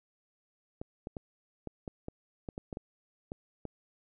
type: clicks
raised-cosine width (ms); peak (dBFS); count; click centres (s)
2; -25; 12; 0.815 / 1.071 / 1.168 / 1.673 / 1.878 / 2.084 / 2.488 / 2.579 / 2.728 / 2.771 / 3.319 / 3.653
effects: none